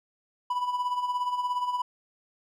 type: tone with tremolo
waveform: triangle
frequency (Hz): 987.8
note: B5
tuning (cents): 0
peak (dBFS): -22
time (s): 0.5-1.82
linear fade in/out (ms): 5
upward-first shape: sine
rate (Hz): 17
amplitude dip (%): 60
effects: none